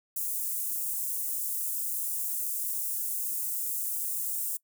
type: high-pass noise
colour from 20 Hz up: white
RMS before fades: -32 dBFS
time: 0.16-4.57 s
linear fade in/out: 5 ms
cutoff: 8200 Hz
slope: 24 dB/octave
effects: noise-tail reverb RT60 0.1 s tail -22 dB re dry